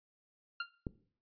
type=tone with exponential decay; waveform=sawtooth; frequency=1393 Hz; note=F6; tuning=5 cents flat; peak=-28 dBFS; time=0.6-0.68 s; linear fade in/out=5 ms; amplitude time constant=17 ms
type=click; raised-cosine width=3 ms; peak=-24 dBFS; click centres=0.868 s
effects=noise-tail reverb RT60 0.5 s tail -18 dB re dry + resampled to 11025 Hz